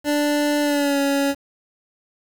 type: tone with pitch glide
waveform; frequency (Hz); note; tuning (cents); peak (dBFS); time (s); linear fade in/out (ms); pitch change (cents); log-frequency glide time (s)
25% pulse; 293.7 to 279.5; D4 to C#4; 0 to +14; -14; 0.04-1.35; 50; -86; 0.62-0.99
effects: 7-bit